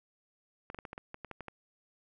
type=clicks; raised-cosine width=0.5 ms; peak=-27 dBFS; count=11; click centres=0.701 / 0.746 / 0.788 / 0.852 / 0.931 / 0.979 / 1.144 / 1.247 / 1.313 / 1.407 / 1.483 s; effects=none